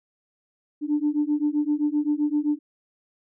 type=beating tone pair; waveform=sine; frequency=292.8 / 300.5 Hz; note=D4 / D4; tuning=-5 / +40 cents; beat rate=7.7 Hz; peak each=-23 dBFS; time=0.81-2.59 s; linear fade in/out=50 ms; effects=tanh soft clip ceiling -14 dBFS